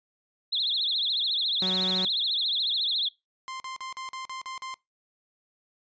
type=tone with vibrato; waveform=sine; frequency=3729 Hz; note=A#7; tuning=in tune; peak=-24 dBFS; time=0.52-3.09 s; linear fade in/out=10 ms; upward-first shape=triangle; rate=14 Hz; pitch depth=250 cents each way
type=tone; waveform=sawtooth; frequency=186.1 Hz; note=F#3; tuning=10 cents sharp; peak=-26 dBFS; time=1.62-2.05 s; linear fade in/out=2 ms
type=tone bursts; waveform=sawtooth; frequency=1046.5 Hz; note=C6; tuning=in tune; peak=-31 dBFS; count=8; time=3.48-4.741 s; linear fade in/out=0 ms; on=120 ms; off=43 ms
effects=noise-tail reverb RT60 0.2 s tail -23 dB re dry + resampled to 16000 Hz